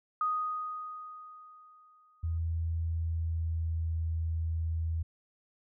sine tone with exponential decay, 1244.5 Hz, D#6, in tune, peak -26 dBFS, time 0.21-2.38 s, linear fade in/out 2 ms, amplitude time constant 470 ms
sine tone with pitch glide, 82.41 to 81.56 Hz, E2 to E2, 0 to -18 cents, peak -29 dBFS, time 2.23-5.03 s, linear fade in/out 10 ms, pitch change -18 cents, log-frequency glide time 2.8-3.95 s
effects none

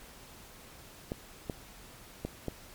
clicks, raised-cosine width 2 ms, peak -20 dBFS, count 4, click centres 1.119 / 1.498 / 2.25 / 2.483 s, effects pink hiss -52 dBFS RMS until 2.74 s + MP3 96 kbps

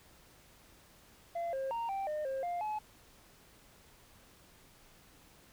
sine tone with pitch steps, 683 / 535 / 927 / 782 / 607 / 534 / 701 / 853 Hz, F5 / C5 / A#5 / G5 / D#5 / C5 / F5 / G#5, -39 / +38 / -10 / -4 / -43 / +35 / +6 / +46 cents, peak -31 dBFS, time 1.35-2.79 s, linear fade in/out 10 ms, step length 180 ms, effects tanh soft clip ceiling -33 dBFS + pink hiss -61 dBFS RMS until 5.52 s

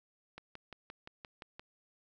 click train, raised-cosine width 0.3 ms, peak -30 dBFS, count 8, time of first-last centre 0.38-1.595 s, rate 5.76 Hz, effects none

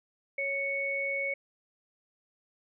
sine tone pair together, 554.4 / 2218 Hz, C#5 / C#7, 0 / 0 cents, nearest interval 2 octaves, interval 2400 cents, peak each -35 / -30 dBFS, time 0.38-1.34 s, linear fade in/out 5 ms, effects none

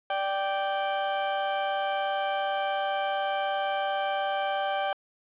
35% pulse tone pair together, 587.2 / 782 Hz, D5 / G5, 0 / -4 cents, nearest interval perfect fourth, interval 496 cents, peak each -29 / -26 dBFS, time 0.1-4.93 s, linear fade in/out 2 ms, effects resampled to 8000 Hz + 9-bit

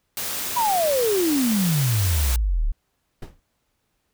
white noise, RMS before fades -28 dBFS, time 0.17-2.36 s, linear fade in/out 2 ms
sine exponential sweep, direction down, 999 to 33 Hz, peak -18 dBFS, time 0.56-2.72 s, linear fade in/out 10 ms
brown noise with exponential decay, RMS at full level -27 dBFS, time 3.22-3.4 s, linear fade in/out 5 ms, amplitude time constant 39 ms
effects pink hiss -72 dBFS RMS until 4.13 s

